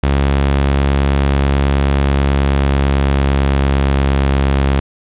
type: tone with pitch glide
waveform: sawtooth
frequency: 69.3 to 68.42 Hz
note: C#2 to C#2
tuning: 0 to -22 cents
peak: -7 dBFS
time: 0.03-4.8 s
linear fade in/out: 5 ms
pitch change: -22 cents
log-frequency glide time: 2.12-4.28 s
effects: resampled to 8000 Hz + 7-bit